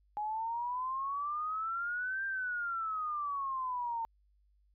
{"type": "exponential two-way sweep", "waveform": "sine", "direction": "up then down", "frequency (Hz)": [830.6, 1592, 903], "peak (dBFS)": -33, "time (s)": [0.17, 4.05], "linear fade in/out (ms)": 0, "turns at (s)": 2.25, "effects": ["added 50 Hz sine -66 dBFS peak until 4.74 s"]}